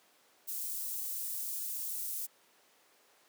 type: high-pass noise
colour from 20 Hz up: white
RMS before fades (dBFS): -38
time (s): 0.47-2.27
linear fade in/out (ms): 20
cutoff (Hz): 9100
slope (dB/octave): 12
effects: pink hiss -65 dBFS RMS until 3.28 s + high-pass 400 Hz 12 dB/octave